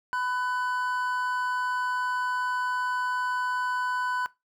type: tone pair together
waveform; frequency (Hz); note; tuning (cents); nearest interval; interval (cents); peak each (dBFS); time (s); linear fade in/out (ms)
triangle; 1000 / 1497.4; B5 / F#6; +21 / +20; perfect fifth; 699; -27; 0.13-4.26; 0
effects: noise-tail reverb RT60 0.2 s tail -19 dB re dry